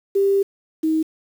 sine tone pair in turn, 394.9 / 316.7 Hz, G4 / D#4, +13 / +31 cents, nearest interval major third, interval 382 cents, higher first, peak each -14 / -16 dBFS, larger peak first, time 0.15-0.43 / 0.83-1.03 s, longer first, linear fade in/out 10 ms, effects 7-bit

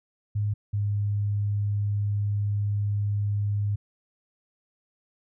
sine tone pair in turn, 103.83 / 102.58 Hz, G#2 / G#2, 0 / -21 cents, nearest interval unison, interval 21 cents, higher first, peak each -23 dBFS, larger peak neither, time 0.35-0.54 / 0.73-3.76 s, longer second, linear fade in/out 10 ms, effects none

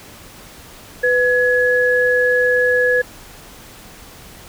sine tone pair together, 497.4 / 1687.1 Hz, B4 / G#6, +12 / +27 cents, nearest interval octave + major sixth, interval 2115 cents, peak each -15 dBFS, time 1.03-3.02 s, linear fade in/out 10 ms, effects pink hiss -40 dBFS RMS until 4.48 s

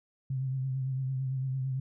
sine tone with vibrato, 131.9 Hz, C3, 14 cents sharp, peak -29 dBFS, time 0.3-1.8 s, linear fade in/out 5 ms, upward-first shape triangle, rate 8.9 Hz, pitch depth 47 cents each way, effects none

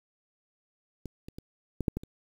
clicks, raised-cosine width 3 ms, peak -25 / -29 / -28 / -17 / -12 / -19 / -30 dBFS, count 7, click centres 1.057 / 1.285 / 1.385 / 1.807 / 1.882 / 1.97 / 2.035 s, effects 8-bit

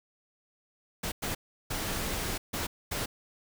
pink noise bursts at uneven times, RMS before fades -33 dBFS, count 5, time 1.03-1.12 / 1.22-1.35 / 1.7-2.38 / 2.53-2.67 / 2.91-3.06 s, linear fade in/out 10 ms, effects none

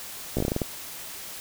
slowing click train, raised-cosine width 2 ms, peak -12 dBFS, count 9, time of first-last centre 0.37-0.617 s, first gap 15 ms, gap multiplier 1.2, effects white hiss -39 dBFS RMS until 1.4 s

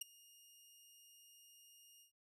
15% pulse tone with ADSR envelope, 2841 Hz, F7, 29 cents sharp, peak -31 dBFS, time 0.01-2.12 s, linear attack 6 ms, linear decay 13 ms, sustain -24 dB, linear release 110 ms, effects none

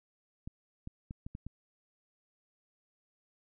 clicks, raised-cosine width 5 ms, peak -29 dBFS, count 6, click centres 0.475 / 0.874 / 1.109 / 1.265 / 1.351 / 1.466 s, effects none

